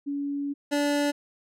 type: tone pair in turn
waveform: sine / 25% pulse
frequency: 283.6 / 289.4 Hz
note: C#4 / D4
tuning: +40 / -25 cents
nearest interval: unison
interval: 35 cents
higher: second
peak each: -27 / -19 dBFS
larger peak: second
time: 0.06-0.54 / 0.71-1.12 s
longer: first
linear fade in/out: 20 ms
effects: low-pass 11000 Hz 12 dB/octave